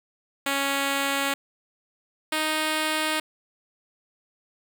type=tone pair in turn; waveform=5% pulse; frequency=277.2 / 311.1 Hz; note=C#4 / D#4; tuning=0 / 0 cents; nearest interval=major second; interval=200 cents; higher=second; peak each=-12 / -12 dBFS; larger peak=neither; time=0.46-1.34 / 2.32-3.2 s; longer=neither; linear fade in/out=5 ms; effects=none